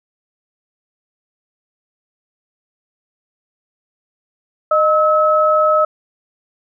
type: tone pair together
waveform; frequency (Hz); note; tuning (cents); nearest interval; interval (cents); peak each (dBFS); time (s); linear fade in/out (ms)
sine; 616 / 1291; D#5 / E6; -17 / -37; octave + minor second; 1280; -13; 4.71-5.85; 5
effects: none